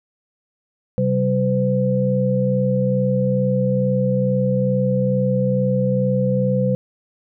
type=tone cluster; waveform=sine; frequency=130.3 / 192.6 / 509 Hz; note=C3 / G3 / C5; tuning=-7 / -30 / -48 cents; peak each=-20 dBFS; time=0.98-6.75 s; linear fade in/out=0 ms; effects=none